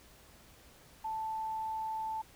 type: tone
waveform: sine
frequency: 880 Hz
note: A5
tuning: in tune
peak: -34 dBFS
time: 1.04-2.22 s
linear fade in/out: 10 ms
effects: added 60 Hz sine -66 dBFS peak until 2.35 s + pink hiss -59 dBFS RMS until 2.35 s

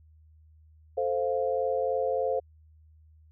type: chord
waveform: sine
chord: F major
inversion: first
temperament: equal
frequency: 440 / 523.3 / 698.5 Hz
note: A4 / C5 / F5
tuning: 0 / 0 / 0 cents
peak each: -31 / -27 / -32 dBFS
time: 0.97-2.4 s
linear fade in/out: 10 ms
effects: added 78 Hz sine -54 dBFS peak until 3.31 s

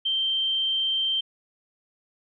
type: tone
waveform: sine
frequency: 3136 Hz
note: G7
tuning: in tune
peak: -22 dBFS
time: 0.05-1.21 s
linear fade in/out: 10 ms
effects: none

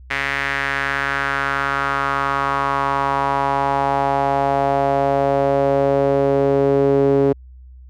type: tone with band-pass filter sweep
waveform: sawtooth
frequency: 138.59 Hz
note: C#3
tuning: in tune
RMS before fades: -18 dBFS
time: 0.1-7.33 s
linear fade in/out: 10 ms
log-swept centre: 2000 to 390 Hz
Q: 3.2
effects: added 63 Hz sine -38 dBFS peak until 7.89 s

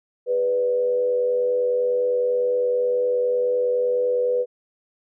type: tone with frequency modulation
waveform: sine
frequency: 493.9 Hz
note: B4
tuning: in tune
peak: -18 dBFS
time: 0.26-4.46 s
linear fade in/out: 50 ms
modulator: 89.8 Hz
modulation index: 0.42
effects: none

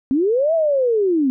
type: linear two-way sweep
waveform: sine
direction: up then down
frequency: 250 to 669 to 250 Hz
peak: -14 dBFS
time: 0.11-1.3 s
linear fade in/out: 0 ms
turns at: 0.54 s
effects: none

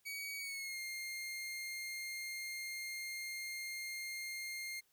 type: tone with pitch glide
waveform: sawtooth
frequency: 2258 to 2119 Hz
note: C#7 to C7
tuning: +31 to +21 cents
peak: -38 dBFS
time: 0.05-4.81 s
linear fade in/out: 20 ms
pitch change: -110 cents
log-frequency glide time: 0.39-0.79 s
effects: white hiss -75 dBFS RMS until 4.92 s

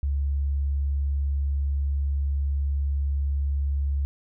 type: tone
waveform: sine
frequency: 70.1 Hz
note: C#2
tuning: 20 cents sharp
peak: -22 dBFS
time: 0.03-4.05 s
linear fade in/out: 0 ms
effects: none

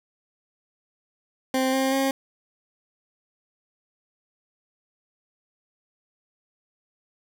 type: tone with pitch steps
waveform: 20% pulse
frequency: 261.6 / 265.6 / 269.6 Hz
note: C4 / C4 / C#4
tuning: 0 / +26 / -48 cents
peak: -16 dBFS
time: 1.54-2.11 s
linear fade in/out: 2 ms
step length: 190 ms
effects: none

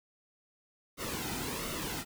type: noise with flanger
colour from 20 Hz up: pink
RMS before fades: -37 dBFS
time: 0.97-2.05 s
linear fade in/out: 50 ms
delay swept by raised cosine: 1.2 to 1.82 ms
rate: 1.4 Hz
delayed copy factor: -0.6
effects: none

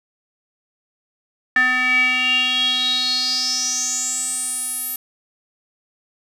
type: tone with band-pass filter sweep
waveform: square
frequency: 253.6 Hz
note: B3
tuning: 46 cents sharp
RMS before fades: -20 dBFS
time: 1.56-4.96 s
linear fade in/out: 2 ms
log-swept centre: 1800 to 12000 Hz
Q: 9.1
effects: none

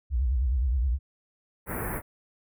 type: tone with vibrato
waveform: sine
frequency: 63.4 Hz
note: B1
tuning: 46 cents sharp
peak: -22 dBFS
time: 0.1-0.99 s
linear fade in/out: 50 ms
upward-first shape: sine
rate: 9.6 Hz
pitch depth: 190 cents each way
type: band-stop noise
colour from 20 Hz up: pink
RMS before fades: -32 dBFS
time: 1.66-2.02 s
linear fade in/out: 50 ms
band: 2100 to 10000 Hz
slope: 48 dB/octave
effects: none

